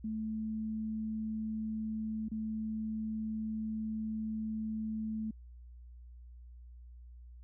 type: tone with dropouts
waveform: sine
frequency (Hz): 218.5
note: A3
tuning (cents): -12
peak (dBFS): -34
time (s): 0.04-5.31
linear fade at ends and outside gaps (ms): 5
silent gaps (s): 2.285-2.315
effects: added 60 Hz sine -49 dBFS peak until 7.43 s